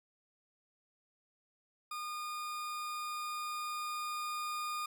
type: tone with level ramp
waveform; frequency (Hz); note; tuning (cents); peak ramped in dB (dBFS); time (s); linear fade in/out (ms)
40% pulse; 1219; D#6; -36; -38 to -35; 1.91-4.86; 5
effects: none